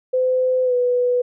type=tone with pitch glide; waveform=sine; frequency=511 to 493 Hz; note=C5 to B4; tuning=-41 to -3 cents; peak=-15 dBFS; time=0.13-1.22 s; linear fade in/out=10 ms; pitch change=-62 cents; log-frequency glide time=0.64-0.74 s; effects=none